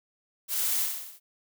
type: noise with echo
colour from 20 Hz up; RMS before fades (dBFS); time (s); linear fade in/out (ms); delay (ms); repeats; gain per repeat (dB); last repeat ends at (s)
blue; -29; 0.48-0.88; 50; 64; 5; -4; 1.2
effects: none